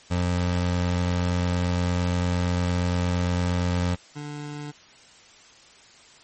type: tone pair in turn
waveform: 25% pulse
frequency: 88.7 / 147.16 Hz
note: F2 / D3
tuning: +27 / +4 cents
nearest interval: major sixth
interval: 877 cents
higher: second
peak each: -18 / -29 dBFS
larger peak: first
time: 0.1-3.96 / 4.15-4.72 s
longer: first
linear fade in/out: 20 ms
effects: white hiss -51 dBFS RMS until 6.23 s + MP3 32 kbps